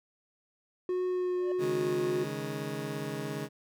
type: tone with vibrato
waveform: triangle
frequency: 363.3 Hz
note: F#4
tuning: 32 cents flat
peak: -26 dBFS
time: 0.89-2.24 s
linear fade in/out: 2 ms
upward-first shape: triangle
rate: 1.6 Hz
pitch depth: 12 cents each way
type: tone with exponential growth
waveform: triangle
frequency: 587.3 Hz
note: D5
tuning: in tune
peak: -33 dBFS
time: 1.3-1.52 s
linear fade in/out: 2 ms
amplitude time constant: 46 ms
type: chord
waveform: 20% pulse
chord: C# suspended second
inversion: none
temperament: just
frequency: 138.59 / 155.92 / 207.9 Hz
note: C#3 / D#3 / G#3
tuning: 0 / +4 / +2 cents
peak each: -33 / -34 / -35 dBFS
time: 1.58-3.49 s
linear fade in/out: 50 ms
effects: none